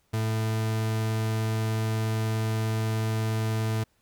40% pulse tone, 110.4 Hz, A2, 6 cents sharp, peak -24 dBFS, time 0.13-3.84 s, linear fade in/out 10 ms, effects pink hiss -69 dBFS RMS until 4.01 s

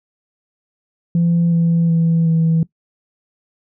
sine tone with pitch steps, 170 / 167.66 / 165.35 / 163.07 Hz, F3 / E3 / E3 / E3, -46 / +30 / +6 / -18 cents, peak -10 dBFS, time 1.15-2.63 s, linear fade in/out 2 ms, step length 370 ms, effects noise-tail reverb RT60 0.1 s tail -20 dB re dry + tanh soft clip ceiling -9 dBFS

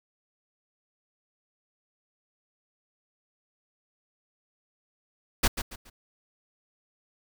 pink noise with echo, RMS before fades -21 dBFS, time 5.43-5.48 s, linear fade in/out 10 ms, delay 140 ms, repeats 3, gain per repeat -10 dB, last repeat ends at 5.9 s, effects none

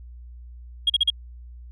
sine tone bursts, 3275 Hz, G#7, 25 cents flat, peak -14 dBFS, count 4, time 0.87-1.102 s, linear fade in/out 5 ms, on 28 ms, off 40 ms, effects tanh soft clip ceiling -12 dBFS + added 60 Hz sine -39 dBFS peak until 1.71 s

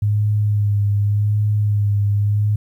sine tone with vibrato, 103.6 Hz, G#2, 4 cents flat, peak -14 dBFS, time 0.02-2.56 s, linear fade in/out 5 ms, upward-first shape sine, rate 0.87 Hz, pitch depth 27 cents each way, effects 9-bit

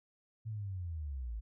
sine linear sweep, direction down, 113.1 to 51.2 Hz, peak -37 dBFS, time 0.45-1.41 s, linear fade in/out 20 ms, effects none

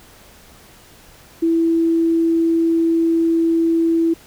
sine tone, 330.5 Hz, E4, 5 cents sharp, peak -13 dBFS, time 1.42-4.14 s, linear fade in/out 10 ms, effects pink hiss -46 dBFS RMS until 4.26 s

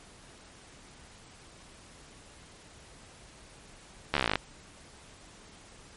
slowing click train, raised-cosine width 0.3 ms, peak -9 dBFS, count 14, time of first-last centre 4.14-4.356 s, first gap 13 ms, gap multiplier 1.04, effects pink hiss -53 dBFS RMS until 5.96 s + MP3 48 kbps

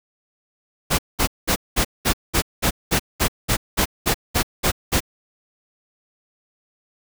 pink noise bursts, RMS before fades -18 dBFS, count 15, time 0.9-5.005 s, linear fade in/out 20 ms, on 87 ms, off 200 ms, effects none

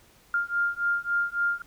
sine beating tone pair, 1400 / 1403.6 Hz, F6 / F6, +4 / +8 cents, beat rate 3.6 Hz, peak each -27 dBFS, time 0.34-1.62 s, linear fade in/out 2 ms, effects pink hiss -58 dBFS RMS until 1.66 s

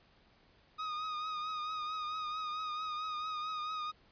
45% pulse tone with vibrato, 1244.5 Hz, D#6, in tune, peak -36 dBFS, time 0.78-3.92 s, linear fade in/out 20 ms, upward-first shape triangle, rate 4.5 Hz, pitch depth 45 cents each way, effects pink hiss -66 dBFS RMS until 4.11 s + resampled to 11025 Hz

